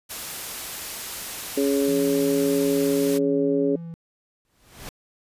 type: noise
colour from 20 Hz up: white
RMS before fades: -33 dBFS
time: 0.09-3.19 s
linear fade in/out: 20 ms
type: harmonic tone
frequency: 139.3 Hz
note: C#3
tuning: 9 cents sharp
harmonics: 2 / 3 / 4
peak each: -22 / -22 / -28 dBFS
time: 1.57-3.76 s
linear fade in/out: 5 ms
type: tone with vibrato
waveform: triangle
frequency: 167.8 Hz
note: E3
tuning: 31 cents sharp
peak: -31 dBFS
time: 1.88-3.94 s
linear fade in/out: 0 ms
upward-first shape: sine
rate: 1.8 Hz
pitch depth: 23 cents each way
type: noise with exponential growth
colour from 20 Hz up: pink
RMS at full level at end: -34 dBFS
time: 4.45-4.89 s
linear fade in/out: 0 ms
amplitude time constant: 94 ms
effects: resampled to 32000 Hz